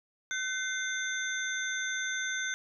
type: tone cluster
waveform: sine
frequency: 1524 / 2088 / 3561 / 6240 Hz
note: G6 / C7 / A7 / G8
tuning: -49 / -4 / +20 / -9 cents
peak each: -33 / -39 / -39 / -38 dBFS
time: 0.31-2.54 s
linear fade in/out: 0 ms
effects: none